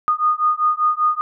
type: beating tone pair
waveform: sine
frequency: 1228 / 1233.1 Hz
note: D#6 / D#6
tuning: -23 / -16 cents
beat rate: 5.1 Hz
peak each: -18 / -18 dBFS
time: 0.08-1.21 s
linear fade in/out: 0 ms
effects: none